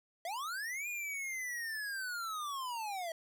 square linear two-way sweep, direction up then down, 640 to 2459 to 640 Hz, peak -38 dBFS, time 0.25-3.12 s, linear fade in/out 2 ms, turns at 0.88 s, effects none

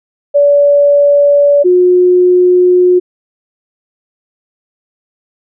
sine tone pair in turn, 574 / 360.8 Hz, D5 / F#4, -40 / -44 cents, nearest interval minor sixth, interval 804 cents, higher first, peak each -4 dBFS, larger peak neither, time 0.34-1.64 / 1.64-3 s, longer second, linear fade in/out 20 ms, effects none

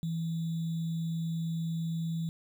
sine tone with sample-and-hold, 164.4 Hz, E3, 4 cents flat, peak -30 dBFS, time 0.03-2.29 s, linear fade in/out 0 ms, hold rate 3675 Hz, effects none

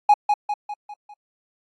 triangle tone with echo, 830.6 Hz, G#5, in tune, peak -7 dBFS, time 0.09-0.14 s, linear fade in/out 5 ms, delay 200 ms, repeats 5, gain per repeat -6 dB, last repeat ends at 1.14 s, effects tanh soft clip ceiling -4 dBFS + AAC 32 kbps

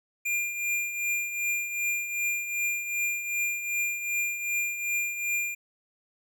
square tone with tremolo, 2400 Hz, D7, 37 cents sharp, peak -25 dBFS, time 0.25-5.55 s, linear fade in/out 10 ms, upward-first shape triangle, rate 2.6 Hz, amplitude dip 65%, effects none

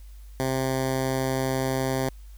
10% pulse tone with notch filter, 131.8 Hz, C3, 13 cents sharp, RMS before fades -26 dBFS, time 0.4-2.09 s, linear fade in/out 0 ms, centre 2700 Hz, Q 1.8, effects added 50 Hz sine -41 dBFS peak until 2.37 s + white hiss -60 dBFS RMS until 2.37 s

